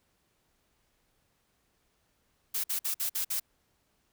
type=noise bursts; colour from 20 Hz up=blue; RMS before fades=-31 dBFS; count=6; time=2.54-3.4 s; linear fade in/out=10 ms; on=100 ms; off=52 ms; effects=pink hiss -73 dBFS RMS until 4.12 s